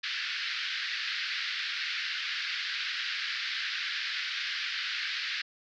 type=band-pass noise; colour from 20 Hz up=pink; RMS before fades=-34 dBFS; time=0.03-5.42 s; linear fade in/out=10 ms; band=1500 to 4900 Hz; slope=48 dB/octave; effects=none